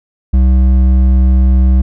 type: tone with hard clipping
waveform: triangle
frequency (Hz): 64.1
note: C2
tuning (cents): -35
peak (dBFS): -7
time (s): 0.33-1.82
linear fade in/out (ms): 10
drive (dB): 11
effects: none